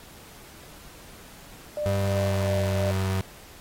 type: tone with tremolo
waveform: sine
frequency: 597 Hz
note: D5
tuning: 28 cents sharp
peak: -25 dBFS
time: 1.77-2.91 s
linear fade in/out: 2 ms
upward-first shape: sine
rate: 2.9 Hz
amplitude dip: 45%
type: tone with pitch glide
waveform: 35% pulse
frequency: 98 to 95.05 Hz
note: G2 to F#2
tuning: 0 to +47 cents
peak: -22 dBFS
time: 1.86-3.21 s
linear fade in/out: 0 ms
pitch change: -53 cents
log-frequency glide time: 1.98-2.61 s
effects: pink hiss -48 dBFS RMS until 3.6 s + AAC 48 kbps